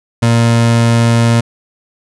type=tone; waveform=30% pulse; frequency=116.54 Hz; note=A#2; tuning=in tune; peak=-5 dBFS; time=0.22-1.41 s; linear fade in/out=10 ms; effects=resampled to 24000 Hz